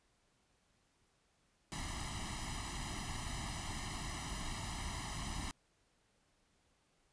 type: noise with comb filter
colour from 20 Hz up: pink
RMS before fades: -42 dBFS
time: 1.72-5.51 s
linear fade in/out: 0 ms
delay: 1 ms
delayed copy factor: +1
effects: pink hiss -75 dBFS RMS until 7.12 s + resampled to 22050 Hz